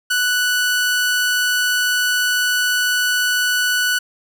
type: tone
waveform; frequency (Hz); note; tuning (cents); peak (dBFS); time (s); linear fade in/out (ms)
sawtooth; 1482; F#6; +2; -12; 0.1-3.99; 10
effects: none